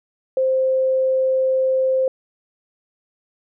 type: tone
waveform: sine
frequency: 523.3 Hz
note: C5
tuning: in tune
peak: -15 dBFS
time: 0.37-2.08 s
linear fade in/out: 2 ms
effects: none